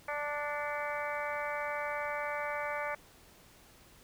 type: harmonic tone with a mistuned harmonic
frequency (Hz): 293.7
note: D4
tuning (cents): 0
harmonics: 2 / 3 / 4 / 5 / 6 / 7 / 8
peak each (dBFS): -38 / -40 / -41 / -42 / -43 / -43 / -44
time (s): 0.08-2.95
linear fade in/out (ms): 5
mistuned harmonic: 8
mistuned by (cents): -48
effects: pink hiss -59 dBFS RMS until 4.03 s